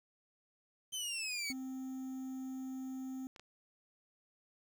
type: exponential sweep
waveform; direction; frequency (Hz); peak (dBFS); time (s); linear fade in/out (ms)
20% pulse; down; 3118 to 2200; -32; 0.92-1.53; 20
type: tone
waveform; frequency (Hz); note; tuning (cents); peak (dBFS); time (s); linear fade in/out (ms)
triangle; 261.6; C4; 0; -38; 1.5-3.27; 0
type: clicks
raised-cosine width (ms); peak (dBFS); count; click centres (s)
0.2; -35; 2; 3.362 / 3.396
effects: 10-bit